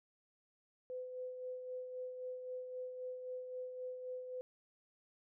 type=tone with tremolo; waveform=sine; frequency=506 Hz; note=B4; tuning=42 cents sharp; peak=-40 dBFS; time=0.9-4.41 s; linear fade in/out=0 ms; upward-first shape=sine; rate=3.8 Hz; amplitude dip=45%; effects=none